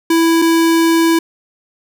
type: tone pair in turn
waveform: square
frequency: 330 / 330 Hz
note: E4 / E4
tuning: +2 / +2 cents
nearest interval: unison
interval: 0 cents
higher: neither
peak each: -10 dBFS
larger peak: neither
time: 0.1-0.42 / 0.42-1.19 s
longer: second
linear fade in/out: 5 ms
effects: none